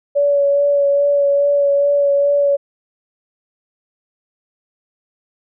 sine tone with vibrato, 568 Hz, C#5, 42 cents sharp, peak -11 dBFS, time 0.15-2.57 s, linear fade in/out 20 ms, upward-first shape sine, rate 2.4 Hz, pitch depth 16 cents each way, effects none

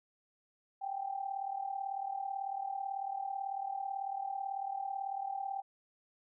sine tone with amplitude modulation, 784 Hz, G5, in tune, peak -32 dBFS, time 0.81-5.62 s, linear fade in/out 20 ms, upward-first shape sine, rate 38.1 Hz, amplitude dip 75%, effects none

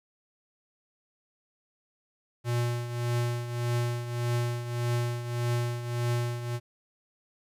square tone with tremolo, 120 Hz, B2, 49 cents flat, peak -25 dBFS, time 2.44-6.6 s, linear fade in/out 50 ms, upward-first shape triangle, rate 1.7 Hz, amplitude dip 70%, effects resampled to 32000 Hz + 11-bit

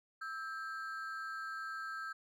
triangle ring-modulated tone, 1448 Hz, F#6, 38 cents flat, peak -35 dBFS, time 0.21-2.13 s, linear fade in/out 10 ms, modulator 139 Hz, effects none

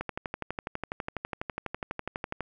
click train, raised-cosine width 0.5 ms, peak -17 dBFS, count 30, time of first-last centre 0.01-2.407 s, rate 12.1 Hz, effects none

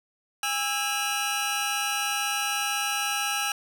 20% pulse tone cluster, 816 / 1322 / 2886 Hz, G#5 / E6 / F#7, -31 / +5 / -44 cents, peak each -25 dBFS, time 0.43-3.52 s, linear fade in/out 2 ms, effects none

